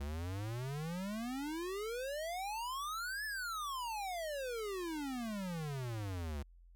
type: exponential two-way sweep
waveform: square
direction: up then down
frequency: 68.5 to 1760 to 68.5 Hz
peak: -39 dBFS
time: 0-6.43 s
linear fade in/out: 10 ms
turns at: 3.25 s
effects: added 43 Hz sine -57 dBFS peak until 6.75 s